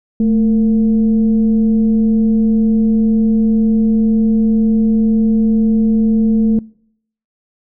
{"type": "tone with frequency modulation", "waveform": "sine", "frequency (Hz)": 220, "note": "A3", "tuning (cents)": 0, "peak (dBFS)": -10, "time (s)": [0.2, 6.59], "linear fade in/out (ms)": 2, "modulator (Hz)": 241, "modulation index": 0.37, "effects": ["noise-tail reverb RT60 0.7 s tail -25 dB re dry"]}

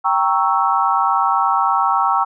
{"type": "chord", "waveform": "sine", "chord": "G diminished seventh", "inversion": "none", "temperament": "equal", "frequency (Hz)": [784, 932.3, 1108.7, 1318.5], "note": ["G5", "Bb5", "Db6", "Fb6"], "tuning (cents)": [0, 0, 0, 0], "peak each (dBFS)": -19, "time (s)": [0.04, 2.25], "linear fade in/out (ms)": 20, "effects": []}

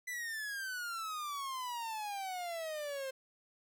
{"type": "exponential sweep", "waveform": "45% pulse", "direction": "down", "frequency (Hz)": [2010, 523.3], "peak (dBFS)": -38, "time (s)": [0.07, 3.11], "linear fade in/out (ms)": 10, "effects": []}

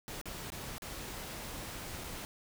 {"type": "noise with dropouts", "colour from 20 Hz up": "pink", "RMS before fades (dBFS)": -43, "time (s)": [0.08, 2.25], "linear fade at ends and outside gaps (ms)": 0, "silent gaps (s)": [[0.214, 0.256], [0.502, 0.52], [0.782, 0.821], [2.038, 2.042]], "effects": []}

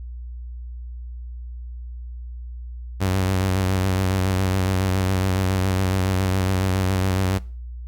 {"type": "tone with vibrato", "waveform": "sawtooth", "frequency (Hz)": 94.3, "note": "F#2", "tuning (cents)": 33, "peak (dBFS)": -15, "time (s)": [3, 7.39], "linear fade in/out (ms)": 20, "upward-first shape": "sine", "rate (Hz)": 7.2, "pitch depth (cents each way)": 44, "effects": ["noise-tail reverb RT60 0.4 s tail -22 dB re dry", "added 60 Hz sine -31 dBFS peak until 7.87 s"]}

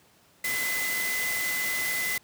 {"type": "tone in noise", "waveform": "sine", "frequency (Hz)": 2025, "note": "B6", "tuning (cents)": 43, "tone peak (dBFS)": -28, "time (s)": [0.44, 2.18], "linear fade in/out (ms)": 5, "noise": "white", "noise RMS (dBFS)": -32, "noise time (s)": [0.44, 2.18], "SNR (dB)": 1, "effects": ["pink hiss -60 dBFS RMS until 2.23 s", "high-pass 100 Hz 12 dB/octave"]}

